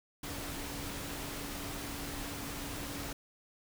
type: tone in noise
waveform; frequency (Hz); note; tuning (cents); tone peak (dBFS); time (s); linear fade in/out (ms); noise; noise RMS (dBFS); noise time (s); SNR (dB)
sine; 284.3; C#4; +44; -46; 0.23-3.13; 5; pink; -41; 0.23-3.13; -8
effects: none